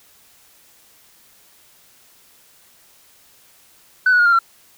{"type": "tone with pitch steps", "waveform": "sine", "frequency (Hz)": [1505, 1467.2, 1430.4, 1394.5, 1359.5], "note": ["F#6", "F#6", "F6", "F6", "F6"], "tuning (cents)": [29, -15, 41, -3, -47], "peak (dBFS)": -9, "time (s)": [4.06, 4.39], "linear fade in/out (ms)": 5, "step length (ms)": 66, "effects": ["tanh soft clip ceiling -8 dBFS", "white hiss -52 dBFS RMS until 4.77 s"]}